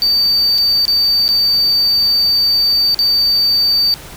triangle tone with dropouts, 4606 Hz, D8, 34 cents flat, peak -9 dBFS, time 0.02-3.94 s, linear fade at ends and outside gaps 0 ms, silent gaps 0.58-0.584 / 0.853-0.88 / 1.28-1.289 / 2.945-2.99 s, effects pink hiss -34 dBFS RMS until 4.16 s

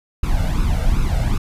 brown noise with flanger, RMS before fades -17 dBFS, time 0.23-1.38 s, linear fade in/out 5 ms, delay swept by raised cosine 0.77 to 1.44 ms, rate 2.6 Hz, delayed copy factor +0.8, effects resampled to 32000 Hz

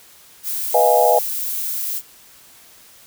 violet noise, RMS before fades -24 dBFS, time 0.43-2.02 s, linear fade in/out 50 ms
sine chord, F half-diminished seventh, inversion second, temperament equal with one note detuned, 493.9 / 622.3 / 695.6 / 830.6 Hz, Cb5 / Eb5 / F5 / Ab5, 0 / 0 / -7 / 0 cents, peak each -17 dBFS, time 0.74-1.19 s, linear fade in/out 5 ms
effects white hiss -47 dBFS RMS until 3.06 s

